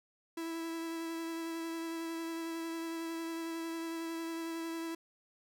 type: tone with vibrato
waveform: 45% pulse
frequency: 329.6 Hz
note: E4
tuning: in tune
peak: -37 dBFS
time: 0.37-4.95 s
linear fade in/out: 5 ms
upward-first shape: sine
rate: 11 Hz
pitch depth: 12 cents each way
effects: none

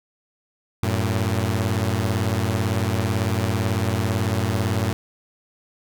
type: beating tone pair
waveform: sawtooth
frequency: 94.4 / 112.4 Hz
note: F#2 / A2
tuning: +35 / +37 cents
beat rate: 18 Hz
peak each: -19 dBFS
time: 0.83-4.93 s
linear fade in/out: 0 ms
effects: none

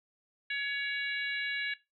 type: harmonic tone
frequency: 562 Hz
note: C#5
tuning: 24 cents sharp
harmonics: 3 / 4 / 5 / 6 / 7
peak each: -34 / -36 / -40 / -47 / -43 dBFS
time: 0.5-1.74 s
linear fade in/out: 5 ms
effects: noise-tail reverb RT60 0.2 s tail -17 dB re dry

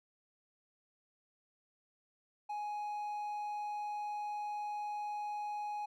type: tone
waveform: triangle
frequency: 834 Hz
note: G#5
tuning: 7 cents sharp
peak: -35 dBFS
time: 2.49-5.86 s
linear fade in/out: 10 ms
effects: none

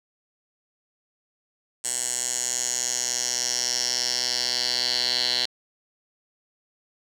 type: tone with band-pass filter sweep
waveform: 10% pulse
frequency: 123.47 Hz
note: B2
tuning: in tune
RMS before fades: -26 dBFS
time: 1.84-5.46 s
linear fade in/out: 10 ms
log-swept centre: 7900 to 4100 Hz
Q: 5
effects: none

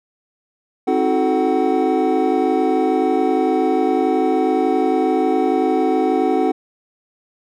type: tone cluster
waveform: triangle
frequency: 266.5 / 318.1 / 368.4 / 435.3 / 751 Hz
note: C4 / D#4 / F#4 / A4 / F#5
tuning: +32 / +38 / -7 / -19 / +26 cents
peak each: -19 dBFS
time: 0.87-6.52 s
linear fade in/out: 10 ms
effects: none

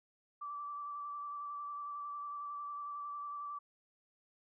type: tone with vibrato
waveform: sine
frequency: 1163 Hz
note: D6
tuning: 17 cents flat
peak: -40 dBFS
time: 0.41-3.59 s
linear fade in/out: 10 ms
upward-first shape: square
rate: 11 Hz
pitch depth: 14 cents each way
effects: none

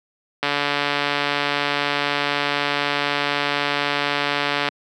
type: click train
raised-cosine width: 0.3 ms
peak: -4 dBFS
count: 614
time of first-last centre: 0.43-4.687 s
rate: 144 Hz
effects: high-pass 200 Hz 12 dB/octave

